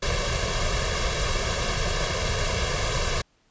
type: noise with comb filter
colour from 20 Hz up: pink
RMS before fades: -25 dBFS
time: 0.02-3.22 s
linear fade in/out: 10 ms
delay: 1.8 ms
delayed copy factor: +0.95
effects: pink hiss -65 dBFS RMS until 3.5 s + resampled to 16000 Hz